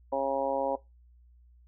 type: harmonic tone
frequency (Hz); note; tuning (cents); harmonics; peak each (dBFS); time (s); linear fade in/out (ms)
136.4; C#3; -28; 2 / 3 / 4 / 5 / 6 / 7; -38 / -40 / -28 / -37 / -34 / -34; 0.12-0.76; 10
effects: noise-tail reverb RT60 0.2 s tail -19 dB re dry + added 60 Hz sine -55 dBFS peak until 1.67 s